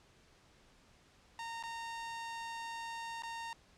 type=tone with dropouts; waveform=sawtooth; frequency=921 Hz; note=A#5; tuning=21 cents flat; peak=-37 dBFS; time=1.39-3.53 s; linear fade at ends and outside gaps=1 ms; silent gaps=1.627-1.636 / 3.222-3.234 s; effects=pink hiss -65 dBFS RMS until 3.77 s + low-pass 7000 Hz 12 dB/octave